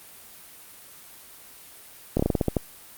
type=slowing click train; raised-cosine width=2 ms; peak=-8 dBFS; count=9; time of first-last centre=2.17-2.568 s; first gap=25 ms; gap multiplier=1.19; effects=white hiss -47 dBFS RMS until 2.97 s + Opus 32 kbps